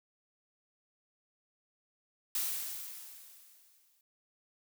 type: noise with exponential decay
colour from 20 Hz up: blue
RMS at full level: -32 dBFS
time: 2.35-4.01 s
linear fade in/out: 2 ms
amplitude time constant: 360 ms
effects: none